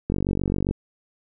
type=click train; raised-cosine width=3 ms; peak=-11 dBFS; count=30; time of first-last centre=0.1-0.711 s; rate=47.5 Hz; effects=none